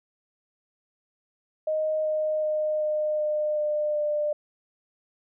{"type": "tone with pitch steps", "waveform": "sine", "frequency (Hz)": [622, 617.7, 613.4, 609.2, 605, 600.8, 596.7], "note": ["D#5", "D#5", "D#5", "D#5", "D#5", "D5", "D5"], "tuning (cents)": [-1, -13, -25, -37, -49, 39, 27], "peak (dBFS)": -23, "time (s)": [1.67, 4.33], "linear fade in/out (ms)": 5, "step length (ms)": 380, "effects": []}